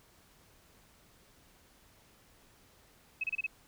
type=tone bursts; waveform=sine; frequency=2573 Hz; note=E7; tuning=43 cents flat; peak=-30 dBFS; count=5; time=3.21-3.466 s; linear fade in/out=5 ms; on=28 ms; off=29 ms; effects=pink hiss -63 dBFS RMS until 3.67 s